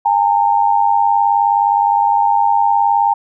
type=tone pair together; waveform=sine; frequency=811.6 / 911 Hz; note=G#5 / A#5; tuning=-40 / -40 cents; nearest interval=major second; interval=200 cents; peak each=-13 dBFS; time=0.05-3.14 s; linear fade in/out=10 ms; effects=none